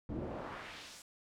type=noise with band-pass filter sweep; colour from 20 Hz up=brown; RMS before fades=-44 dBFS; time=0.09-1.02 s; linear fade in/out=2 ms; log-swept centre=230 to 8500 Hz; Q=1.1; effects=none